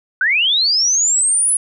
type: linear sweep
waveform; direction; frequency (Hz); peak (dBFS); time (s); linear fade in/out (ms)
sine; up; 1459 to 10390; -12; 0.21-1.57; 2
effects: none